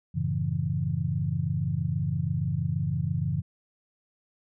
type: chord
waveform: sine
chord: F# minor seventh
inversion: none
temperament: equal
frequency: 92.5 / 110 / 138.59 / 164.81 Hz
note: F#2 / A2 / C#3 / E3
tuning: 0 / 0 / 0 / 0 cents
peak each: -32 / -33 / -29 / -30 dBFS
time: 0.14-3.42 s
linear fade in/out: 20 ms
effects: none